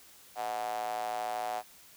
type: tone with high-pass filter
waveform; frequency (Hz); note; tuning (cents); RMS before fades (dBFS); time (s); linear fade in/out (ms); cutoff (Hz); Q
square; 56.5; A1; +47; -35; 0.35-1.63; 50; 720; 7.1
effects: white hiss -56 dBFS RMS until 1.96 s